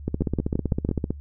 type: two click trains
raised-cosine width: 3 ms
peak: -10 / -11 dBFS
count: 5 / 17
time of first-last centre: 0.22-0.89 / 0.08-1.106 s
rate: 5.97 / 15.6 Hz
effects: noise-tail reverb RT60 0.1 s tail -26 dB re dry + added 72 Hz sine -36 dBFS peak until 1.2 s